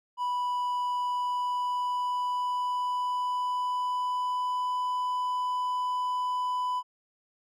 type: tone with pitch glide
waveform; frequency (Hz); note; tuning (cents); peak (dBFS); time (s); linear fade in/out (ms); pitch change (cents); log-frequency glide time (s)
triangle; 986 to 997.5; B5 to B5; -3 to +17; -25; 0.17-6.83; 50; +20; 0.97-4.75
effects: none